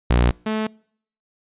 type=tone pair in turn; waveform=sawtooth; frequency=60.2 / 217.3 Hz; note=B1 / A3; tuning=-44 / -21 cents; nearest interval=octave + minor seventh; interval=2223 cents; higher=second; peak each=-10 / -17 dBFS; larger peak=first; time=0.1-0.31 / 0.46-0.67 s; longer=neither; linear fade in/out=5 ms; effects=noise-tail reverb RT60 0.6 s tail -26 dB re dry + resampled to 8000 Hz